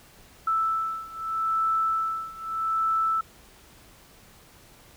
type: beating tone pair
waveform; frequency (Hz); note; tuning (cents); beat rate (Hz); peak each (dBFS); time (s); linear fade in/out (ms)
sine; 1318.5 / 1319.3; E6 / E6; 0 / +1; 0.8; -28 / -26; 0.47-3.21; 5
effects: pink hiss -53 dBFS RMS until 4.96 s